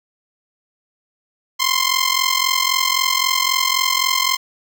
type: ring-modulated tone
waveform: 10% pulse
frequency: 1049 Hz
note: C6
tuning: 4 cents sharp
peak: -4 dBFS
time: 1.59-4.37 s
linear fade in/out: 20 ms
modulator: 21.9 Hz
effects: none